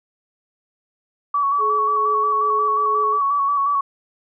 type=tone with vibrato; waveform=sine; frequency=1130 Hz; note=C#6; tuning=33 cents sharp; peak=-16 dBFS; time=1.34-3.81 s; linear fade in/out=5 ms; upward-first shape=square; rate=5.6 Hz; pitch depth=30 cents each way
type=tone with tremolo; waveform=sine; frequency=425.8 Hz; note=G#4; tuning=43 cents sharp; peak=-23 dBFS; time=1.58-3.2 s; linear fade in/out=50 ms; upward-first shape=triangle; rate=2.3 Hz; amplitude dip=45%
effects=none